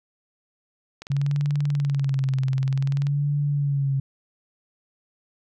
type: click train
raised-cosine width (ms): 0.2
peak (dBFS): -21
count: 43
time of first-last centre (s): 1.02-3.069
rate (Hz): 20.5
type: tone with vibrato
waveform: sine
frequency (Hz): 138.59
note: C#3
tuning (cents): 0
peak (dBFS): -20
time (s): 1.1-4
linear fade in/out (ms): 5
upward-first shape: sine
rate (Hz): 0.55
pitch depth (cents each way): 77
effects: none